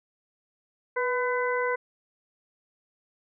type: harmonic tone with a mistuned harmonic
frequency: 503 Hz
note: B4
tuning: 32 cents sharp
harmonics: 1 / 2 / 3 / 4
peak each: -27 / -30 / -32 / -33 dBFS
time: 0.96-1.76 s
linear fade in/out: 10 ms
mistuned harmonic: 1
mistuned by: -41 cents
effects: none